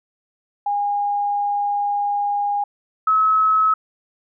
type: tone pair in turn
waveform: sine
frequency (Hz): 816 / 1288.6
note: G#5 / E6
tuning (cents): -31 / -40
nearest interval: minor sixth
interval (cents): 791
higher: second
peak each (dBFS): -18 / -13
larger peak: second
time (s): 0.66-2.64 / 3.07-3.74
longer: first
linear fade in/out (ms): 5
effects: none